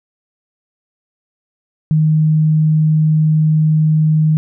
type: tone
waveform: sine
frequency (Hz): 155.56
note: D#3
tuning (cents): 0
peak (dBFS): -9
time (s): 1.91-4.37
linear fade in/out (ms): 0
effects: none